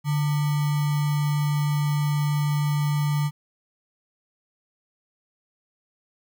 sine tone with sample-and-hold, 146.83 Hz, D3, in tune, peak -20 dBFS, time 0.04-3.31 s, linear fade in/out 50 ms, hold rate 1050 Hz, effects none

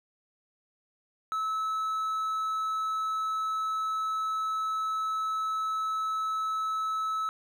triangle tone, 1300 Hz, E6, 24 cents flat, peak -26 dBFS, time 1.32-7.29 s, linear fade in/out 0 ms, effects none

